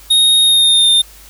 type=tone with pitch glide; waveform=square; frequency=3729 to 3623 Hz; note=A#7 to A7; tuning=0 to +50 cents; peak=-8 dBFS; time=0.1-1.02 s; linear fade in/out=10 ms; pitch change=-50 cents; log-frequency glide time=0.42-0.89 s; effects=added 50 Hz sine -41 dBFS peak until 1.29 s + white hiss -41 dBFS RMS until 1.29 s